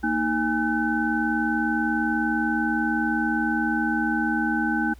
sine tone cluster, 230.8 / 310.9 / 819 / 1518 Hz, A#3 / D#4 / G#5 / F#6, -17 / -1 / -24 / +44 cents, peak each -26 / -26 / -29 / -26 dBFS, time 0.03-4.94 s, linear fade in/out 10 ms, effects added 60 Hz sine -44 dBFS peak until 4.99 s + pink hiss -57 dBFS RMS until 4.99 s

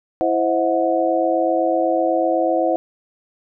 sine tone cluster, 330.3 / 522 / 641 / 729 Hz, E4 / C5 / E5 / F#5, +4 / -4 / -49 / -26 cents, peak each -21 dBFS, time 0.21-2.76 s, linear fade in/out 0 ms, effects none

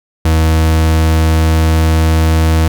40% pulse tone, 80.1 Hz, E2, 49 cents flat, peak -7 dBFS, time 0.25-2.68 s, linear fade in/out 5 ms, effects 8-bit

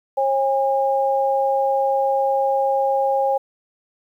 sine tone pair together, 541.2 / 813 Hz, C#5 / G#5, -42 / -37 cents, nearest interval perfect fifth, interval 705 cents, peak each -19 dBFS, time 0.17-3.38 s, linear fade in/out 10 ms, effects 9-bit

